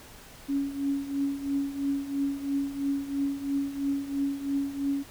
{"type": "tone with tremolo", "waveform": "sine", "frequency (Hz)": 278.8, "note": "C#4", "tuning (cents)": 10, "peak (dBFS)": -23, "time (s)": [0.48, 5.04], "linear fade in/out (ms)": 20, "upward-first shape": "triangle", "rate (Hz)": 3, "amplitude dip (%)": 80, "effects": ["pink hiss -49 dBFS RMS until 5.1 s"]}